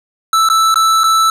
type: tone with dropouts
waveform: square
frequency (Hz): 1318.5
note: E6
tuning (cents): 0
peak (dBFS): -9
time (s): 0.33-1.3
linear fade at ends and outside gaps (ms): 2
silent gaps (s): 0.488-0.499 / 0.743-0.757 / 1.035-1.04
effects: low-pass 11000 Hz 12 dB/octave + 8-bit